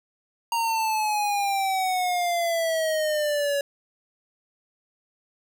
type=exponential sweep; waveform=square; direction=down; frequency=932.3 to 562 Hz; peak=-23 dBFS; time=0.52-3.61 s; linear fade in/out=2 ms; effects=none